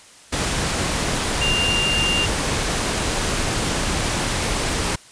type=tone in noise; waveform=sine; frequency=2794 Hz; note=F7; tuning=in tune; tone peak=-19 dBFS; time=1.41-2.26 s; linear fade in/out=10 ms; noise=pink; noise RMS=-22 dBFS; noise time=0.32-4.96 s; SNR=0 dB; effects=white hiss -46 dBFS RMS until 5.11 s + resampled to 22050 Hz